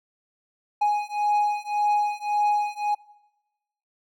triangle beating tone pair, 830.6 / 832.4 Hz, G#5 / G#5, 0 / +4 cents, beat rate 1.8 Hz, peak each -22 dBFS, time 0.81-2.95 s, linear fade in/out 10 ms, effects noise-tail reverb RT60 1.0 s tail -21 dB re dry

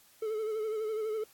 triangle tone with vibrato, 434.6 Hz, A4, 21 cents flat, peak -29 dBFS, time 0.22-1.24 s, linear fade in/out 5 ms, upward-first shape sine, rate 12 Hz, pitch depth 48 cents each way, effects white hiss -61 dBFS RMS until 1.33 s + AAC 64 kbps

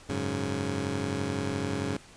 15% pulse chord, F# suspended second, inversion none, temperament just, 92.5 / 104.06 / 138.75 Hz, F#2 / G#2 / C#3, 0 / +4 / +2 cents, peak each -28 dBFS, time 0.09-1.97 s, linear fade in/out 5 ms, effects pink hiss -52 dBFS RMS until 2.16 s + resampled to 22050 Hz

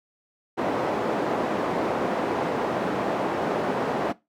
white band-pass noise, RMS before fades -26 dBFS, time 0.57-4.13 s, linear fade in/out 20 ms, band 220 to 670 Hz, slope 12 dB/octave, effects noise-tail reverb RT60 0.2 s tail -18 dB re dry

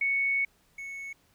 sine / triangle tone pair in turn, 2217 / 2208 Hz, C#7 / C#7, 0 / -7 cents, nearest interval unison, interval 7 cents, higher first, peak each -24 / -35 dBFS, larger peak first, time 0.01-0.45 / 0.78-1.13 s, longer first, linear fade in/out 5 ms, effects pink hiss -66 dBFS RMS until 1.34 s

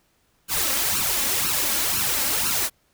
white noise with flanger, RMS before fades -23 dBFS, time 0.48-2.7 s, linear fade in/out 50 ms, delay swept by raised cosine 0.71 to 3.71 ms, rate 2 Hz, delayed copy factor +0.75, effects pink hiss -65 dBFS RMS until 2.93 s

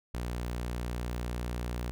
sawtooth tone, 60.1 Hz, B1, 46 cents flat, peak -29 dBFS, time 0.14-1.91 s, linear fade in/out 0 ms, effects none

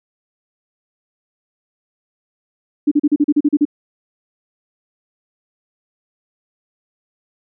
sine tone bursts, 293.7 Hz, D4, in tune, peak -9 dBFS, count 10, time 2.87-3.653 s, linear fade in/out 10 ms, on 45 ms, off 37 ms, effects none

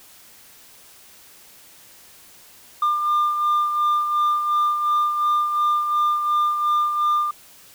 sine beating tone pair, 1199 / 1201.8 Hz, D6 / D6, +36 / +40 cents, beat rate 2.8 Hz, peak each -16 / -24 dBFS, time 2.82-7.31 s, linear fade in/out 5 ms, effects tanh soft clip ceiling -15 dBFS + white hiss -48 dBFS RMS until 7.74 s

